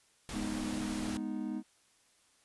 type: noise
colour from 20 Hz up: pink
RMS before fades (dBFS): -42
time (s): 0.29-1.17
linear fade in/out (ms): 0
type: chord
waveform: triangle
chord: G# minor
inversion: none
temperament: equal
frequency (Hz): 207.7 / 246.9 / 311.1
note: G#3 / B3 / D#4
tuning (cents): 0 / 0 / 0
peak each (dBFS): -37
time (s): 0.32-1.63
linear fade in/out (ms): 50
effects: white hiss -68 dBFS RMS until 2.44 s + resampled to 24000 Hz